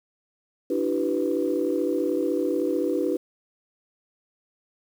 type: chord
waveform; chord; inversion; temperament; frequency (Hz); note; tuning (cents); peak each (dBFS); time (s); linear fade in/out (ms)
sine; E minor seventh; third; equal with one note detuned; 293.7 / 329.6 / 383.3 / 493.9; D4 / E4 / G4 / B4; 0 / 0 / -39 / 0; -27; 0.7-3.17; 5
effects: tanh soft clip ceiling -12 dBFS + 8-bit